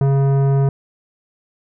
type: tone with tanh clipping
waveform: sine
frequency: 137.6 Hz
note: C#3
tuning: 12 cents flat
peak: -14 dBFS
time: 0.01-0.69 s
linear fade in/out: 2 ms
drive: 14 dB
effects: none